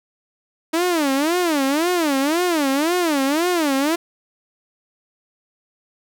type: tone with vibrato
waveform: sawtooth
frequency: 311.1 Hz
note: D#4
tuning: in tune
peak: -13 dBFS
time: 0.73-3.96 s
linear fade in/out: 10 ms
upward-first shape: sine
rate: 1.9 Hz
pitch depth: 260 cents each way
effects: none